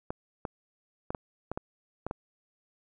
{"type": "clicks", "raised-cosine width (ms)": 1, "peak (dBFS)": -19, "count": 8, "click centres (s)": [0.105, 0.452, 1.105, 1.148, 1.516, 1.575, 2.066, 2.111], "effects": []}